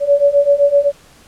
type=beating tone pair; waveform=sine; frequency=565 / 572.8 Hz; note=C#5 / D5; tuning=+33 / -43 cents; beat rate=7.8 Hz; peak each=-13 / -11 dBFS; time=0-0.92 s; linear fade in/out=50 ms; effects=pink hiss -46 dBFS RMS until 1.27 s + low-pass 11000 Hz 12 dB/octave